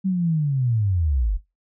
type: linear sweep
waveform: sine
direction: down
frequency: 193.4 to 42.42 Hz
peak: -18 dBFS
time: 0.04-1.38 s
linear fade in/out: 20 ms
effects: noise-tail reverb RT60 0.2 s tail -18 dB re dry